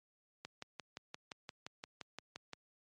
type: click train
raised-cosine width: 0.2 ms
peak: -27 dBFS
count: 13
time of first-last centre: 0.45-2.533 s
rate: 5.76 Hz
effects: high-pass 100 Hz 12 dB/octave + MP3 48 kbps